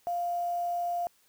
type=tone with quantisation; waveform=sine; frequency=698.5 Hz; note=F5; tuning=in tune; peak=-28 dBFS; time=0.07-1.07 s; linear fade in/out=0 ms; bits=8; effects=white hiss -66 dBFS RMS until 1.28 s